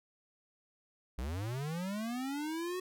square linear sweep, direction up, 55.9 to 372.6 Hz, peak -36 dBFS, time 1.18-2.8 s, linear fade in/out 5 ms, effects none

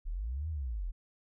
sine linear two-way sweep, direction up then down, 32.7 to 82.3 to 36.1 Hz, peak -33 dBFS, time 0.05-0.92 s, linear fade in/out 20 ms, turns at 0.49 s, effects none

